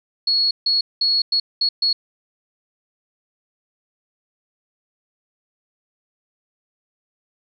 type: tone bursts at uneven times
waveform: sine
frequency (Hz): 4345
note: C#8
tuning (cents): -35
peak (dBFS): -15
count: 6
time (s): 0.27-0.51 / 0.66-0.81 / 1.01-1.22 / 1.32-1.4 / 1.61-1.69 / 1.82-1.93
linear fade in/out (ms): 5
effects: none